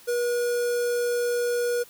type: tone with notch filter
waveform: square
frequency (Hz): 481.8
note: B4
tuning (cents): -43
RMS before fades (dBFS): -25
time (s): 0.07-1.84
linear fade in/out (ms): 20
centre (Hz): 2800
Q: 0.92
effects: white hiss -51 dBFS RMS until 1.89 s